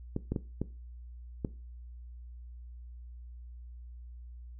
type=clicks; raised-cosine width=3 ms; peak=-18 dBFS; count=5; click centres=0.164 / 0.32 / 0.362 / 0.616 / 1.448 s; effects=noise-tail reverb RT60 0.3 s tail -17 dB re dry + added 60 Hz sine -44 dBFS peak until 4.59 s